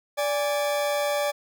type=tone pair together; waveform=40% pulse; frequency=582 / 823.1 Hz; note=D5 / G#5; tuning=-16 / -16 cents; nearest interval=tritone; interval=600 cents; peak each=-23 / -30 dBFS; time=0.17-1.32 s; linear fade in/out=20 ms; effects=none